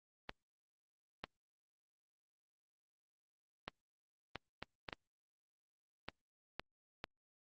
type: clicks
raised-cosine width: 0.3 ms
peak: -25 dBFS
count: 10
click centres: 0.294 / 1.24 / 3.68 / 4.357 / 4.626 / 4.888 / 4.928 / 6.086 / 6.596 / 7.041 s
effects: Opus 32 kbps